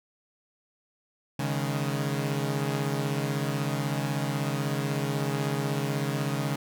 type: chord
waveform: sawtooth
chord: C# suspended second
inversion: none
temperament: equal with one note detuned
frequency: 138.59 / 154.76 / 207.7 Hz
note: C#3 / D#3 / G#3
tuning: 0 / -9 / 0 cents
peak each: -25 / -28 / -31 dBFS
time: 1.39-6.56 s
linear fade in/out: 5 ms
effects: none